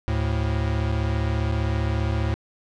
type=tone pair together; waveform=square; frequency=74.39 / 109.5 Hz; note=D2 / A2; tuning=+23 / -8 cents; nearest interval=perfect fifth; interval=669 cents; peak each=-25 / -25 dBFS; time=0.08-2.34 s; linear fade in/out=0 ms; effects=low-pass 4000 Hz 12 dB/octave

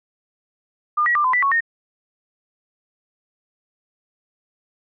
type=tone with pitch steps; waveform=sine; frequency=1207 / 1919 / 1189 / 1020 / 1975 / 1108 / 1844 Hz; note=D6 / A#6 / D6 / C6 / B6 / C#6 / A#6; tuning=+47 / +50 / +21 / -44 / 0 / -1 / -19 cents; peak=-15 dBFS; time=0.97-1.607 s; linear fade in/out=10 ms; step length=91 ms; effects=none

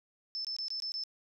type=tone bursts; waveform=sine; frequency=5270 Hz; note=E8; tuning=1 cent flat; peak=-34 dBFS; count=6; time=0.35-1.037 s; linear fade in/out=0 ms; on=97 ms; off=21 ms; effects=none

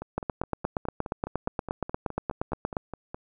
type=two click trains; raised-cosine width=1 ms; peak=-21 / -13 dBFS; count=16 / 23; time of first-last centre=0.02-3.145 / 0.18-2.768 s; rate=4.8 / 8.5 Hz; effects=none

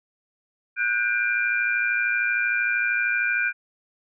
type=tone cluster; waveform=sine; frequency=1467 / 1580 / 2387 Hz; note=F#6 / G6 / D7; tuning=-15 / +13 / +28 cents; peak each=-25 dBFS; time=0.76-3.53 s; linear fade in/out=50 ms; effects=none

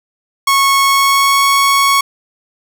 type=tone with pitch glide; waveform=sawtooth; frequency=1100 to 1108.3 Hz; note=C#6 to C#6; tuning=-14 to -1 cents; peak=-5 dBFS; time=0.47-2.01 s; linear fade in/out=5 ms; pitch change=+13 cents; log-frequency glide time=0.83-1.45 s; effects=none

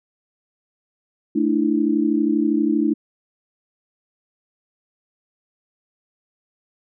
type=chord; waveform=sine; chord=A suspended fourth; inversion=none; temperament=equal with one note detuned; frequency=220 / 297.1 / 329.6 Hz; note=A3 / D4 / E4; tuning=0 / +20 / 0 cents; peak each=-22 / -19 / -21 dBFS; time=1.35-2.94 s; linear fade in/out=10 ms; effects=none

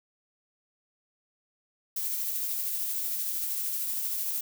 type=noise with tremolo; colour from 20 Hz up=violet; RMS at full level=-30 dBFS; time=1.96-4.41 s; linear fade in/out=5 ms; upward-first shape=triangle; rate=13 Hz; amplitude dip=30%; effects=none

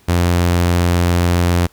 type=tone; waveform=sawtooth; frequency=87.31 Hz; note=F2; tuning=in tune; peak=-8 dBFS; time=0.08-1.67 s; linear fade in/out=10 ms; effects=pink hiss -52 dBFS RMS until 1.72 s

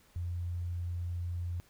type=tone; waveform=sine; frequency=87.31 Hz; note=F2; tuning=in tune; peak=-33 dBFS; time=0.16-1.6 s; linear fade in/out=0 ms; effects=pink hiss -64 dBFS RMS until 1.69 s

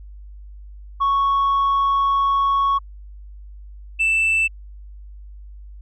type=tone pair in turn; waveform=sine; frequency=1108.7 / 2652 Hz; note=C#6 / E7; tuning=0 / +10 cents; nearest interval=octave + minor third; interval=1510 cents; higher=second; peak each=-13 dBFS; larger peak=neither; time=1-2.79 / 3.99-4.48 s; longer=first; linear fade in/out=20 ms; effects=tanh soft clip ceiling -14 dBFS + added 50 Hz sine -36 dBFS peak until 5.81 s

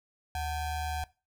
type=ring-modulated tone; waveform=square; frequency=408.1 Hz; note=G#4; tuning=30 cents flat; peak=-29 dBFS; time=0.35-1.04 s; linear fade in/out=2 ms; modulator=333 Hz; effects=noise-tail reverb RT60 0.3 s tail -20 dB re dry

